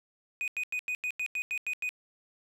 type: tone bursts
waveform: triangle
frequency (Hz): 2489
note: D#7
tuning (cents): 0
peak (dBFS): -28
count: 10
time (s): 0.41-1.891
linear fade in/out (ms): 0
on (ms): 68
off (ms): 89
effects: none